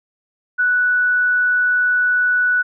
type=tone; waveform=sine; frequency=1479 Hz; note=F#6; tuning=1 cent flat; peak=-13 dBFS; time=0.58-2.63 s; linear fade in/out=20 ms; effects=none